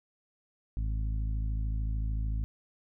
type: harmonic tone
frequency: 53.5 Hz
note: A1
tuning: 48 cents flat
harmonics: 1 / 2 / 3 / 4 / 5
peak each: -29 / -37 / -47 / -49 / -51 dBFS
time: 0.77-2.44 s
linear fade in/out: 0 ms
effects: none